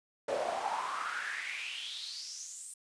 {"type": "noise with high-pass filter sweep", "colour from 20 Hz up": "brown", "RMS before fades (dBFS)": -38, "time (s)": [0.28, 2.74], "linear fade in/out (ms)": 5, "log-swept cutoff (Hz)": [530, 8900], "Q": 6.4, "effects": ["resampled to 22050 Hz"]}